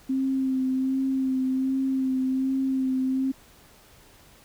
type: tone with vibrato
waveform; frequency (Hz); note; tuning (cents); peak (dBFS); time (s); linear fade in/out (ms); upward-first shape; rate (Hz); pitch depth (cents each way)
sine; 263.4; C4; +12; -22; 0.09-3.32; 10; sine; 1.3; 22
effects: pink hiss -54 dBFS RMS until 4.44 s